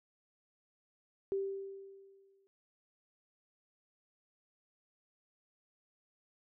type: tone with exponential decay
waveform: sine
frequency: 391.1 Hz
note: G4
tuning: 4 cents flat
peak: -30 dBFS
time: 1.32-2.47 s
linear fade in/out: 0 ms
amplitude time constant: 250 ms
effects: none